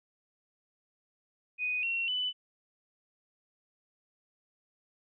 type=tone with pitch steps; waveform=sine; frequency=2489 / 2730 / 2994 Hz; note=D#7 / F7 / F#7; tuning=0 / -40 / +20 cents; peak=-29 dBFS; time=1.58-2.33 s; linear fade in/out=50 ms; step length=250 ms; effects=none